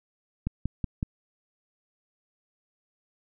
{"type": "click train", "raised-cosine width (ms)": 5, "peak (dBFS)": -15, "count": 4, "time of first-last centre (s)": [0.47, 1.029], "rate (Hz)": 5.37, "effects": []}